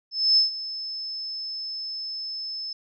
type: tone with ADSR envelope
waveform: sine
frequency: 5240 Hz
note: E8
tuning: 11 cents flat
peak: -14 dBFS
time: 0.11-2.73 s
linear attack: 260 ms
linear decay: 130 ms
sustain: -16 dB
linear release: 4 ms
effects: none